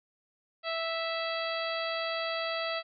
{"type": "harmonic tone", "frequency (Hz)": 658, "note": "E5", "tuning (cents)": -3, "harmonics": [1, 2, 3, 4, 5, 6, 7], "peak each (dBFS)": [-34, -37, -39, -40, -41, -42, -42], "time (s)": [0.63, 2.83], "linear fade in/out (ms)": 50, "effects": []}